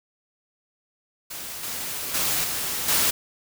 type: noise with level steps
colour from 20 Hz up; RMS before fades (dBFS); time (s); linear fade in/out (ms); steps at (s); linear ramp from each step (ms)
white; -35 / -31 / -24 / -28 / -21; 1.3-3.11; 10; 1.63 / 2.14 / 2.44 / 2.88; 5
effects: none